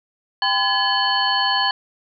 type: tone cluster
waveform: sine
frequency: 794 / 1015 / 1702 / 3041 / 4396 Hz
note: G5 / B5 / G#6 / F#7 / C#8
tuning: +22 / +47 / +42 / +47 / -15 cents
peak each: -23 dBFS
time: 0.42-1.71 s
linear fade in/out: 2 ms
effects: none